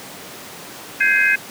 sine chord, Ab major seventh, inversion third, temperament equal with one note detuned, 1568 / 1661.2 / 2093 / 2530 Hz, G6 / Ab6 / C7 / Eb7, 0 / 0 / 0 / +28 cents, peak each -18 / -18 / -20 / -18 dBFS, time 1-1.36 s, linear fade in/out 10 ms, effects pink hiss -35 dBFS RMS until 1.5 s + high-pass 200 Hz 12 dB/octave

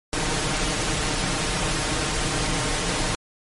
pink noise with comb filter, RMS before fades -24 dBFS, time 0.13-3.15 s, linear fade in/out 0 ms, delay 6.5 ms, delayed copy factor +0.55, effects low-pass 11000 Hz 12 dB/octave + MP3 48 kbps

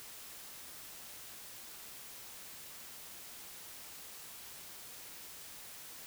silence, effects white hiss -50 dBFS RMS until 6.06 s

